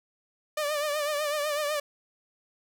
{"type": "tone with vibrato", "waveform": "sawtooth", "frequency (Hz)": 594, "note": "D5", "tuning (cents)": 20, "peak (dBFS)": -23, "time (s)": [0.57, 1.8], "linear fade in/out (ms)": 5, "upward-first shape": "triangle", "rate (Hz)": 8, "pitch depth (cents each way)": 74, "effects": []}